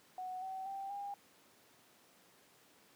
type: tone with pitch steps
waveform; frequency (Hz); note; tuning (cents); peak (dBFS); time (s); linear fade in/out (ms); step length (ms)
sine; 740 / 761.2 / 783.1 / 805.6; F#5 / F#5 / G5 / G5; 0 / +49 / -2 / +47; -40; 0.18-1.14; 2; 240
effects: pink hiss -65 dBFS RMS until 2.95 s + high-pass 200 Hz 12 dB/octave